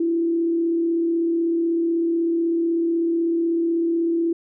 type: tone with frequency modulation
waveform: sine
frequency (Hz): 334.8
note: E4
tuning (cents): +27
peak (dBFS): -18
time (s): 0-4.33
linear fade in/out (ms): 5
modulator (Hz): 36.1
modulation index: 0.26
effects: none